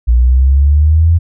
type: exponential sweep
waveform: sine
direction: up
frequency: 58.1 to 85.7 Hz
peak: -5 dBFS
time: 0.07-1.19 s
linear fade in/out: 20 ms
effects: none